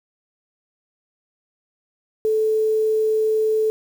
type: tone with quantisation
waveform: sine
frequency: 435.6 Hz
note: A4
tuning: 17 cents flat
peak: -16 dBFS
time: 2.25-3.7 s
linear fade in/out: 0 ms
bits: 7
effects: none